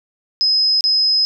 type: tone with dropouts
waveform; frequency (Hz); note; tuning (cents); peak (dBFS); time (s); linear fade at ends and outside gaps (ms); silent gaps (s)
sine; 5080; D#8; +35; -12; 0.41-1.25; 0; 0.808-0.84
effects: none